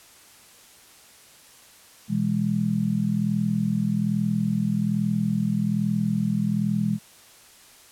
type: chord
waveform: sine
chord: E major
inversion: second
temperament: just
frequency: 123.61 / 164.81 / 206 Hz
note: B2 / E3 / G#3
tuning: +2 / 0 / -14 cents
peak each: -29 / -26 / -23 dBFS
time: 2.08-6.99 s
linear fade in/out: 50 ms
effects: white hiss -51 dBFS RMS until 7.91 s + low-pass 12000 Hz 12 dB/octave